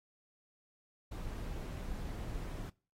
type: noise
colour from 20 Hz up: brown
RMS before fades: -41 dBFS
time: 1.11-2.7 s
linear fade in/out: 10 ms
effects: noise-tail reverb RT60 0.4 s tail -24 dB re dry + AAC 48 kbps